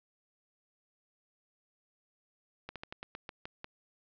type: slowing click train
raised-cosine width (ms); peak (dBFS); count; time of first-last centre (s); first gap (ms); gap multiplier
0.3; -25; 9; 2.69-3.644; 67; 1.16
effects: low-pass 5000 Hz 12 dB/octave